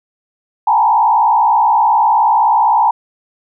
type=tone with frequency modulation; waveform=sine; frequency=888 Hz; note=A5; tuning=16 cents sharp; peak=-8 dBFS; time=0.67-2.91 s; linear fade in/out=5 ms; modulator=59.6 Hz; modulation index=1.4; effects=none